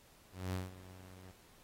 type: tone with ADSR envelope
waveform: sawtooth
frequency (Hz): 92.5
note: F#2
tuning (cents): 0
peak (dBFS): -31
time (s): 0.32-1.32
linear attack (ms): 210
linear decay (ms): 180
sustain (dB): -18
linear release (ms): 15
effects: pink hiss -64 dBFS RMS until 1.63 s + AAC 48 kbps